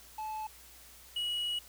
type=tone pair in turn; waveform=triangle; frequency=866 / 2913 Hz; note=A5 / F#7; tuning=-28 / -28 cents; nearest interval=octave + major sixth; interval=2100 cents; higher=second; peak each=-34 / -30 dBFS; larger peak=second; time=0.18-0.47 / 1.16-1.59 s; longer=second; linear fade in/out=5 ms; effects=added 60 Hz sine -61 dBFS peak until 1.68 s + white hiss -55 dBFS RMS until 1.68 s